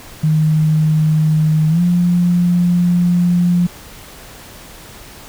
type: tone with pitch glide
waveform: sine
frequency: 155.56 to 175.62 Hz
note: D#3 to F3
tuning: 0 to +10 cents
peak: -10 dBFS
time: 0.23-3.67 s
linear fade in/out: 10 ms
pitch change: +210 cents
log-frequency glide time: 1.69-1.81 s
effects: pink hiss -37 dBFS RMS until 5.28 s